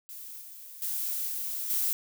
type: noise with level steps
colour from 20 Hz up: violet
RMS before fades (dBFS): -43 / -46 / -32 / -34 / -28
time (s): 0.09-1.93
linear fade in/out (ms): 0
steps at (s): 0.41 / 0.82 / 1.28 / 1.7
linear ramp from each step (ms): 2
effects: none